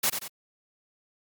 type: noise with echo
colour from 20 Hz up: white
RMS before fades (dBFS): -24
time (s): 0.03-0.1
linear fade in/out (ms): 10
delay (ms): 91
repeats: 2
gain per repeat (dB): -7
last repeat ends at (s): 0.282
effects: high-pass 150 Hz 12 dB/octave + Opus 48 kbps